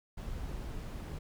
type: noise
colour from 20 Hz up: brown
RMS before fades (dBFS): -40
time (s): 0.17-1.19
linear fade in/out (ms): 10
effects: none